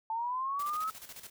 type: linear sweep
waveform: sine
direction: up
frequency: 880 to 1304 Hz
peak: -31 dBFS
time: 0.1-0.9 s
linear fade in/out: 2 ms
type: noise with tremolo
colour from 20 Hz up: white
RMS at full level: -46 dBFS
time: 0.59-1.3 s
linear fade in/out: 5 ms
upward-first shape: square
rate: 14 Hz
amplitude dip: 65%
effects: none